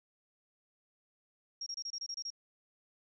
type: tone bursts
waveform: sine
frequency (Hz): 5588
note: F8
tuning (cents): 0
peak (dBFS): -37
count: 9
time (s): 1.61-2.304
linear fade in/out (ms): 5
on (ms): 54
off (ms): 26
effects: none